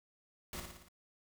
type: noise with echo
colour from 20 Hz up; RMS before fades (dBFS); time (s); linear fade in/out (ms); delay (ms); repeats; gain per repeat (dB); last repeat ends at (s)
pink; -43; 0.53-0.6; 2; 57; 5; -4; 0.885
effects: none